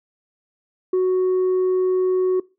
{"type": "tone with tanh clipping", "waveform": "sine", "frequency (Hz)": 370, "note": "F#4", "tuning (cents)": 0, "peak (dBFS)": -16, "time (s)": [0.93, 2.4], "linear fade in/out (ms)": 5, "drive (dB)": 1, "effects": ["noise-tail reverb RT60 0.3 s tail -23 dB re dry"]}